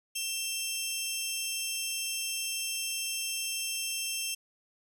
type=tone pair together; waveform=15% pulse; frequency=2687 / 3176 Hz; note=E7 / G7; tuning=+33 / +22 cents; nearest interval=minor third; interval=289 cents; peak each=-27 / -28 dBFS; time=0.15-4.35 s; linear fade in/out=10 ms; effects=none